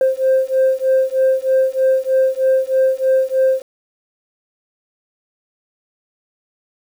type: beating tone pair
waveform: sine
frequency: 524 / 527.2 Hz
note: C5 / C5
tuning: +2 / +13 cents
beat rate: 3.2 Hz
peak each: -14 dBFS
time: 0.01-3.62 s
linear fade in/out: 2 ms
effects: tanh soft clip ceiling -8 dBFS + 7-bit